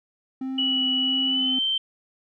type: tone with vibrato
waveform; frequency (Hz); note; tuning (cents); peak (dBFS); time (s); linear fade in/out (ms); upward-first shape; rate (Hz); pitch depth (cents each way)
triangle; 261.6; C4; 0; -25; 0.41-1.59; 5; sine; 1.5; 17
type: tone with pitch glide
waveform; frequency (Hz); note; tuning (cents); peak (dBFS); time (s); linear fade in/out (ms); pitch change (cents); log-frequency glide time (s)
sine; 2941 to 3116; F#7 to G7; -11 to -11; -21; 0.58-1.78; 5; +100; 1.25-1.62
effects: none